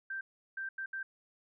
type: tone bursts at uneven times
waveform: sine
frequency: 1568 Hz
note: G6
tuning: in tune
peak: -36 dBFS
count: 4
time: 0.1-0.21 / 0.57-0.69 / 0.78-0.86 / 0.93-1.03 s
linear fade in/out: 5 ms
effects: none